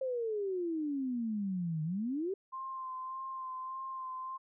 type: exponential two-way sweep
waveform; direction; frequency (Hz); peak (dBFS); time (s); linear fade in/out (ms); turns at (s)
sine; down then up; 536 to 152.1 to 404.6; -32; 0.01-2.34; 5; 1.83
type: tone with vibrato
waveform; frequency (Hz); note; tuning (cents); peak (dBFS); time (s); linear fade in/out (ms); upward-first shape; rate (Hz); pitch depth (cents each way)
sine; 1046.5; C6; 0; -38; 2.52-4.38; 20; sine; 1.7; 22
effects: none